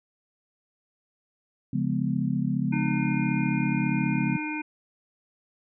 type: chord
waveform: sine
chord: C# dominant seventh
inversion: none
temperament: just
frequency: 138.59 / 173.24 / 207.9 / 249.5 Hz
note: C#3 / E#3 / G#3 / B3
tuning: 0 / -14 / +2 / +18 cents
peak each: -29 dBFS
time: 1.73-4.37 s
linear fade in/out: 5 ms
type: harmonic tone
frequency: 304 Hz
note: D#4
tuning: 40 cents flat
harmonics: 1 / 3 / 5 / 7 / 8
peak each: -31 / -37 / -41 / -41 / -34 dBFS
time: 2.72-4.62 s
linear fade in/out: 10 ms
effects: none